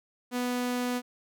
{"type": "tone", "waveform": "sawtooth", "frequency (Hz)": 246.9, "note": "B3", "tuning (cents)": 0, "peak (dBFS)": -24, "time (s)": [0.31, 1.02], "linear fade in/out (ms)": 50, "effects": []}